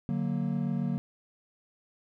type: chord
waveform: triangle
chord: D augmented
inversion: none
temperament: equal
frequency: 146.83 / 185 / 233.1 Hz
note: D3 / F#3 / A#3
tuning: 0 / 0 / 0 cents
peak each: -30 dBFS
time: 0.09-0.98 s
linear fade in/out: 0 ms
effects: none